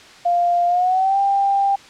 sine tone with pitch glide, 698.5 to 793.1 Hz, F5 to G5, 0 to +20 cents, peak -14 dBFS, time 0.25-1.76 s, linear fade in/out 10 ms, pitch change +220 cents, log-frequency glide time 0.67-1.19 s, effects white hiss -43 dBFS RMS until 1.89 s + low-pass 5000 Hz 12 dB/octave

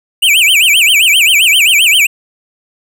square tone with vibrato, 2686 Hz, E7, 32 cents sharp, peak -6 dBFS, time 0.22-2.07 s, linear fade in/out 10 ms, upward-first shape sine, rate 7.6 Hz, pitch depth 290 cents each way, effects none

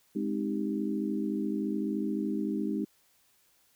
sine chord, Ab major seventh, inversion none, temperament equal, 207.7 / 261.6 / 311.1 / 392 Hz, Ab3 / C4 / Eb4 / G4, 0 / 0 / 0 / 0 cents, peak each -32 / -36 / -33 / -38 dBFS, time 0.15-2.85 s, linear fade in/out 10 ms, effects white hiss -67 dBFS RMS until 3.75 s

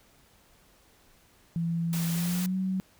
sine tone with pitch glide, 167.7 to 188.24 Hz, E3 to F#3, +30 to +30 cents, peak -26 dBFS, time 1.56-2.8 s, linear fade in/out 0 ms, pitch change +200 cents, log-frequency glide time 2.13-2.56 s
white noise, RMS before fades -37 dBFS, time 1.93-2.46 s, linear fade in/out 0 ms
effects pink hiss -61 dBFS RMS until 2.99 s

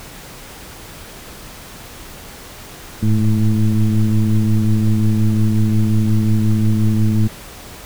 sine tone with frequency modulation, 106.2 Hz, G#2, 39 cents sharp, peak -11 dBFS, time 3.02-7.28 s, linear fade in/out 10 ms, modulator 109 Hz, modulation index 1.2, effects pink hiss -36 dBFS RMS until 7.85 s

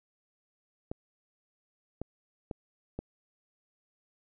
clicks, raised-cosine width 2 ms, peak -22 dBFS, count 4, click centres 0.915 / 2.016 / 2.512 / 2.99 s, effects none

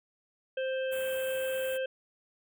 harmonic tone, 524 Hz, C5, 2 cents sharp, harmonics 1 / 3 / 5 / 6, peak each -30 / -40 / -44 / -46 dBFS, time 0.57-1.86 s, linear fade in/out 5 ms
white band-stop noise, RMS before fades -44 dBFS, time 0.91-1.78 s, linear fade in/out 20 ms, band 3400 to 7300 Hz, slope 96 dB/octave
effects none

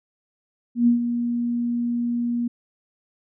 sine tone with ADSR envelope, 238.4 Hz, A#3, 39 cents sharp, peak -12 dBFS, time 0.75-2.48 s, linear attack 120 ms, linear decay 120 ms, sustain -9 dB, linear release 8 ms, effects none

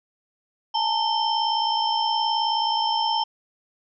sine tone cluster, 848 / 907 / 3118 / 5300 Hz, G#5 / A#5 / G7 / E8, +36 / -48 / -10 / +9 cents, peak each -27 / -23 / -27 / -30 dBFS, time 0.74-3.24 s, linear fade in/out 10 ms, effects none

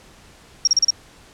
sine tone bursts, 5588 Hz, F8, in tune, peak -11 dBFS, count 5, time 0.65-0.905 s, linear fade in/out 2 ms, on 23 ms, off 35 ms, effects pink hiss -48 dBFS RMS until 1.33 s + low-pass 9000 Hz 12 dB/octave

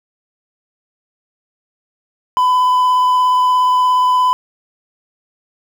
triangle tone with vibrato, 1004 Hz, B5, 28 cents sharp, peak -8 dBFS, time 2.37-4.33 s, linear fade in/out 0 ms, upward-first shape sine, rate 17 Hz, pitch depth 10 cents each way, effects 7-bit

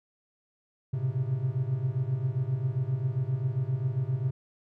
triangle tone cluster, 109.9 / 127.3 / 134.8 Hz, A2 / C3 / C#3, -2 / -47 / -48 cents, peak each -33 / -28 / -28 dBFS, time 0.93-4.31 s, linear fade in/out 10 ms, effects none

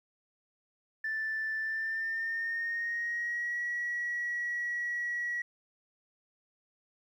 sine tone with pitch glide, 1763 to 1922.6 Hz, A6 to B6, +3 to -47 cents, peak -30 dBFS, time 1.04-5.42 s, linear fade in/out 5 ms, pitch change +150 cents, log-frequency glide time 1.59-3.6 s, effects tanh soft clip ceiling -27 dBFS + 11-bit

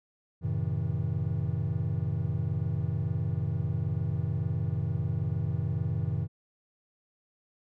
triangle chord, F# diminished seventh, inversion none, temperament just, 92.5 / 111 / 133.2 / 159.84 Hz, F#2 / A2 / C3 / Eb3, 0 / +16 / +31 / +47 cents, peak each -31 dBFS, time 0.41-6.28 s, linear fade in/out 50 ms, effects none

